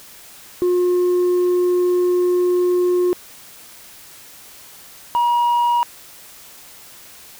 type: tone pair in turn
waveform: sine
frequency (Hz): 357.9 / 955.5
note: F4 / A#5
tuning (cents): +42 / +43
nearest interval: octave + perfect fourth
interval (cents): 1701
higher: second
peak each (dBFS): -11 / -11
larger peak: neither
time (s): 0.62-3.13 / 5.15-5.83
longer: first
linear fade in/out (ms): 0
effects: tanh soft clip ceiling -13 dBFS + white hiss -42 dBFS RMS until 7.39 s